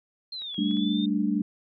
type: exponential two-way sweep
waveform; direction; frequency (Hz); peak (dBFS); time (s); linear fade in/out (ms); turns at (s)
sine; down then up; 4236 to 3266 to 3655; -33; 0.32-1.06; 5; 0.57
type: clicks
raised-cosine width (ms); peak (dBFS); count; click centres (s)
0.3; -35; 4; 0.42 / 0.544 / 0.712 / 0.77
type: chord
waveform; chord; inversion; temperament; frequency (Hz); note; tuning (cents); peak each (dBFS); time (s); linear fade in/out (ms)
sine; G suspended second; none; equal; 196 / 220 / 293.7; G3 / A3 / D4; 0 / 0 / 0; -27; 0.58-1.42; 5
effects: none